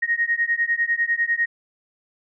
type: beating tone pair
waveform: sine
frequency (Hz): 1864.7 / 1874.7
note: A#6 / A#6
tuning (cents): 0 / +9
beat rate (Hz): 10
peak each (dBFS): -22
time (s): 0.02-1.46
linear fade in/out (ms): 10
effects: none